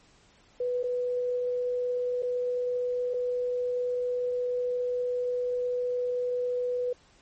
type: tone with dropouts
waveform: sine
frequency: 493.9 Hz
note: B4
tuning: in tune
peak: -26 dBFS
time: 0.6-6.93 s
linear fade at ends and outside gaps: 5 ms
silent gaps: 0.831-0.838 / 2.224-2.23 / 3.137-3.14 s
effects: pink hiss -60 dBFS RMS until 7.21 s + MP3 32 kbps